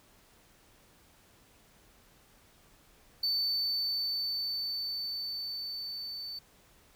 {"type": "tone with level ramp", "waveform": "triangle", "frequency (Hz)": 4526, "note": "C#8", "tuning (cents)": 35, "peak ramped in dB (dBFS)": [-26, -37], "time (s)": [3.23, 6.39], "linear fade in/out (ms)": 5, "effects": ["pink hiss -62 dBFS RMS until 6.95 s"]}